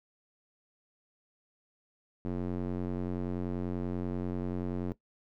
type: tone with band-pass filter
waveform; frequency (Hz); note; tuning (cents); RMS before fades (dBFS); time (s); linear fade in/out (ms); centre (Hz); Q
square; 45.17; F#1; -41; -34; 2.25-4.92; 0; 270; 1.2
effects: noise-tail reverb RT60 0.1 s tail -18 dB re dry